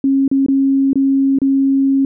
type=tone with dropouts; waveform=sine; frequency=271.8 Hz; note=C#4; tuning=34 cents flat; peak=-10 dBFS; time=0.04-2.05 s; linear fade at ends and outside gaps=2 ms; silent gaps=0.279-0.314 / 0.463-0.484 / 0.932-0.956 / 1.387-1.417 s; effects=none